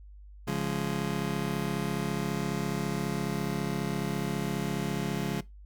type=chord; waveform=30% pulse; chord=Db major; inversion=none; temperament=just; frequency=138.59 / 173.24 / 207.9 Hz; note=Db3 / F3 / Ab3; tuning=0 / -14 / +2 cents; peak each=-31 dBFS; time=0.47-5.41 s; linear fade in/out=10 ms; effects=noise-tail reverb RT60 0.2 s tail -20 dB re dry + added 50 Hz sine -46 dBFS peak until 5.65 s